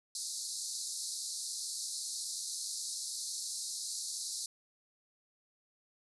pink band-pass noise, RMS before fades -40 dBFS, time 0.15-4.46 s, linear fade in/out 2 ms, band 4000 to 11000 Hz, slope 96 dB/octave, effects none

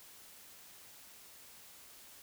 silence, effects white hiss -56 dBFS RMS until 2.22 s

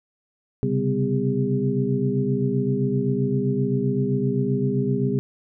sine tone cluster, 130.1 / 137.8 / 195.7 / 252 / 404.8 Hz, C3 / C#3 / G3 / B3 / G#4, -9 / -10 / -3 / +35 / -44 cents, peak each -26 dBFS, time 0.63-5.19 s, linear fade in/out 0 ms, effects none

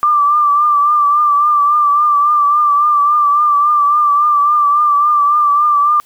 sine tone with vibrato, 1179 Hz, D6, 6 cents sharp, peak -8 dBFS, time 0.03-6 s, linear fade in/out 0 ms, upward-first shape triangle, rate 3.6 Hz, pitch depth 49 cents each way, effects white hiss -50 dBFS RMS until 6.05 s

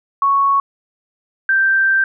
sine tone pair in turn, 1108.7 / 1567.9 Hz, C#6 / G6, 0 / 0 cents, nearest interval tritone, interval 600 cents, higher second, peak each -11 dBFS, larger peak neither, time 0.22-0.6 / 1.49-2.04 s, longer second, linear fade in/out 2 ms, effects none

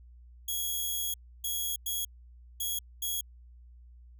5% pulse tone bursts at uneven times, 3322 Hz, G#7, in tune, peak -22 dBFS, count 5, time 0.48-1.14 / 1.44-1.76 / 1.86-2.05 / 2.6-2.79 / 3.02-3.21 s, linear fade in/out 5 ms, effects added 60 Hz sine -50 dBFS peak until 4.19 s

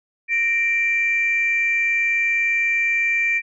sine tone pair together, 1850.4 / 2354 Hz, A#6 / D7, -13 / +3 cents, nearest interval major third, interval 416 cents, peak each -23 / -17 dBFS, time 0.28-3.42 s, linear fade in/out 50 ms, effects tanh soft clip ceiling -10 dBFS

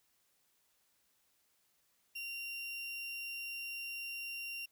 35% pulse tone, 2764 Hz, F7, 19 cents flat, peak -39 dBFS, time 2.15-4.66 s, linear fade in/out 10 ms, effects white hiss -75 dBFS RMS until 4.71 s

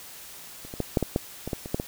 clicks, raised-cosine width 2 ms, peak -29 / -23 / -12 / -7 / -11 / -9 / -18 / -14 / -22 / -11 / -14 dBFS, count 11, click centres 0.65 / 0.739 / 0.803 / 0.972 / 1.027 / 1.161 / 1.476 / 1.532 / 1.659 / 1.745 / 1.799 s, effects white hiss -44 dBFS RMS until 1.87 s

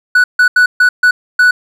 triangle tone bursts at uneven times, 1480 Hz, F#6, in tune, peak -3 dBFS, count 6, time 0.15-0.24 / 0.39-0.48 / 0.56-0.66 / 0.8-0.89 / 1.03-1.11 / 1.39-1.51 s, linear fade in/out 5 ms, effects none

